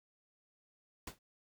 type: noise with exponential decay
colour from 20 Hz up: pink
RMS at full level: -40 dBFS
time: 1.07-1.19 s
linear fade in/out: 5 ms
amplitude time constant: 25 ms
effects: none